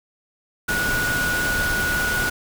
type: tone in noise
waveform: sine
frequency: 1459 Hz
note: F#6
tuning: 25 cents flat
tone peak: -21 dBFS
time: 0.68-2.3 s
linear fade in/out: 10 ms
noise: pink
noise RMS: -26 dBFS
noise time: 0.68-2.3 s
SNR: +2 dB
effects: none